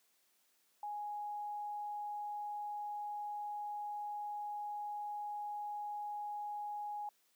sine tone, 830.6 Hz, G#5, in tune, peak -39 dBFS, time 0.83-7.09 s, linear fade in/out 2 ms, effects white hiss -74 dBFS RMS until 7.35 s + high-pass 200 Hz 12 dB/octave

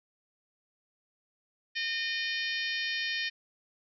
harmonic tone with a mistuned harmonic, 611 Hz, D#5, 32 cents flat, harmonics 3 / 4 / 5 / 6 / 7 / 8 / 9, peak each -34 / -36 / -38 / -40 / -41 / -42 / -43 dBFS, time 1.75-3.3 s, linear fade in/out 20 ms, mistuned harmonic 8, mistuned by -16 cents, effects none

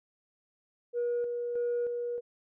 sine tone with tremolo, 480 Hz, B4, 49 cents flat, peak -26 dBFS, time 0.93-2.21 s, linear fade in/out 50 ms, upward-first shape square, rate 1.6 Hz, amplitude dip 40%, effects tanh soft clip ceiling -25 dBFS

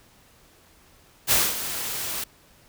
white noise with ADSR envelope, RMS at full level -18 dBFS, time 1.27-2.24 s, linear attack 47 ms, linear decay 220 ms, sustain -12 dB, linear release 6 ms, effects pink hiss -56 dBFS RMS until 2.68 s

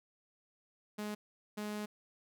sawtooth tone bursts at uneven times, 209.8 Hz, G#3, 18 cents sharp, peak -34 dBFS, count 2, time 0.98-1.15 / 1.57-1.86 s, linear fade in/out 10 ms, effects none

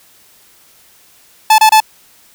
45% pulse tone bursts, 870 Hz, A5, 20 cents flat, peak -4 dBFS, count 3, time 1.5-1.803 s, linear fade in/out 5 ms, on 83 ms, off 27 ms, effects white hiss -47 dBFS RMS until 2.34 s

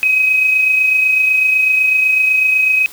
sine tone pair together, 2531 / 2559 Hz, D#7 / D#7, +29 / +48 cents, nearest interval unison, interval 19 cents, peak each -10 / -22 dBFS, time 0.03-2.86 s, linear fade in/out 0 ms, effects white hiss -37 dBFS RMS until 2.92 s

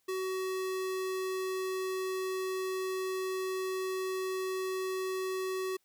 square tone, 376 Hz, F#4, 28 cents sharp, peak -33 dBFS, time 0.08-5.77 s, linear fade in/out 10 ms, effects white hiss -75 dBFS RMS until 5.84 s

